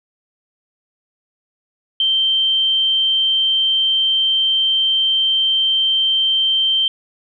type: tone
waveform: sine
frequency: 3130 Hz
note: G7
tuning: 3 cents flat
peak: -13 dBFS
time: 2-6.88 s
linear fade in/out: 2 ms
effects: none